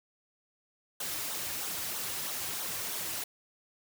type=noise with flanger; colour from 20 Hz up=white; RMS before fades=-36 dBFS; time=1-3.24 s; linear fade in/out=5 ms; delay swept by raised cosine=0.4 to 4.8 ms; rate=3.1 Hz; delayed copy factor=-0.65; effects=none